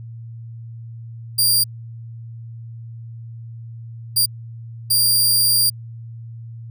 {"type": "tone bursts at uneven times", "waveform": "15% pulse", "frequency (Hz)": 4768, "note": "D8", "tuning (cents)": 25, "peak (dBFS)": -7, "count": 3, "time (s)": [[1.38, 1.64], [4.16, 4.26], [4.9, 5.7]], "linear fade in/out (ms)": 10, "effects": ["added 115 Hz sine -32 dBFS peak until 6.7 s"]}